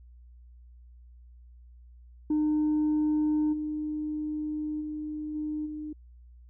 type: tone with level steps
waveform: sine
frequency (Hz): 304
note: D#4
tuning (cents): -40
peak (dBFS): -21 / -29 / -32 / -29 / -34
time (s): 2.3-5.93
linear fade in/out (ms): 5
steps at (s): 3.52 / 4.8 / 5.34 / 5.65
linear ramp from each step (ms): 20
effects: tanh soft clip ceiling -21 dBFS + added 60 Hz sine -49 dBFS peak until 6.49 s